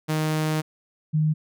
sawtooth / sine tone pair in turn, 155.56 / 154.57 Hz, D#3 / D#3, 0 / -11 cents, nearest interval unison, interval 11 cents, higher first, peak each -18 dBFS, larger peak neither, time 0.08-0.62 / 1.13-1.34 s, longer first, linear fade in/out 20 ms, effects none

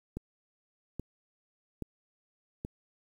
click train, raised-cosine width 3 ms, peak -23 dBFS, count 4, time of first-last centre 0.17-2.649 s, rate 1.21 Hz, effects 9-bit

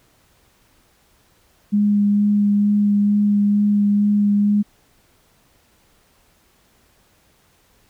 sine tone with vibrato, 205.3 Hz, G#3, 20 cents flat, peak -13 dBFS, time 1.72-4.63 s, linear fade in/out 20 ms, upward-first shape sine, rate 2.2 Hz, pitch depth 11 cents each way, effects pink hiss -58 dBFS RMS until 7.89 s

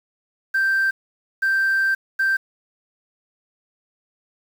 sine tone bursts at uneven times, 1568 Hz, G6, in tune, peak -15 dBFS, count 3, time 0.54-0.91 / 1.42-1.95 / 2.19-2.37 s, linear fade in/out 10 ms, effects tanh soft clip ceiling -13 dBFS + 7-bit

